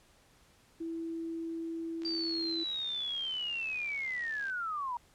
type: tone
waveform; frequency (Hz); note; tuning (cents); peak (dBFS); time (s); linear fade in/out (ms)
sine; 329.6; E4; 0; -35; 0.8-2.64; 10
type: click train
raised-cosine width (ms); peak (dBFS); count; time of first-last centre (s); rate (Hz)
0.2; -34; 172; 2.02-4.498; 69
type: linear sweep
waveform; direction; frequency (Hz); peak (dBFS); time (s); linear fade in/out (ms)
sine; down; 4699 to 932.3; -33; 2.05-4.97; 2
effects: pink hiss -64 dBFS RMS until 5.14 s + low-pass 11000 Hz 12 dB/octave